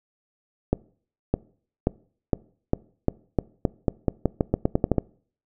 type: accelerating click train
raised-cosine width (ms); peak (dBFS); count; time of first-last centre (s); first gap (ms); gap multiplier
2; -6; 18; 0.73-4.983; 610; 0.87
effects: noise-tail reverb RT60 0.5 s tail -23 dB re dry